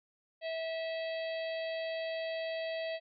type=harmonic tone; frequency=651 Hz; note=E5; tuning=22 cents flat; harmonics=1 / 3 / 4 / 5 / 6 / 7; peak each=-35 / -45 / -47 / -49 / -51 / -52 dBFS; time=0.41-3 s; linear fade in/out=50 ms; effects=none